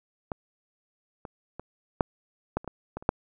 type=clicks; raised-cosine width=1 ms; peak=-17 / -24 / -23 / -7 / -12 / -29 / -19 / -20 / -30 / -6 dBFS; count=10; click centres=0.318 / 1.252 / 1.596 / 2.008 / 2.57 / 2.645 / 2.677 / 2.97 / 3.025 / 3.091 s; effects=none